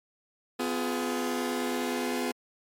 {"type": "chord", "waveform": "sawtooth", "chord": "F diminished", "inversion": "second", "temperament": "just", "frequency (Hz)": [251.4, 349.2, 419.1], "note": ["Cb4", "F4", "Ab4"], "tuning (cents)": [31, 0, 16], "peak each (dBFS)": [-27, -30, -30], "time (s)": [0.59, 2.32], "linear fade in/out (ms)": 10, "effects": ["MP3 64 kbps"]}